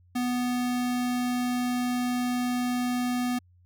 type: tone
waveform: square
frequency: 246.9 Hz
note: B3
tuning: in tune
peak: -26 dBFS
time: 0.15-3.39 s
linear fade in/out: 10 ms
effects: added 89 Hz sine -56 dBFS peak until 3.65 s